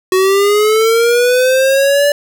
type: linear sweep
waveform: square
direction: up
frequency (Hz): 370 to 582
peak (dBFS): -9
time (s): 0.12-2.12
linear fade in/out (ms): 2
effects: none